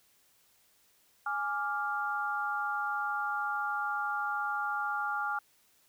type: chord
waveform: sine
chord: D diminished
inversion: second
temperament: equal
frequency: 830.6 / 1174.7 / 1396.9 Hz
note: Ab5 / D6 / F6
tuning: 0 / 0 / 0 cents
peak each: -35 / -37 / -33 dBFS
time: 1.26-5.39 s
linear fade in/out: 5 ms
effects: white hiss -67 dBFS RMS until 5.88 s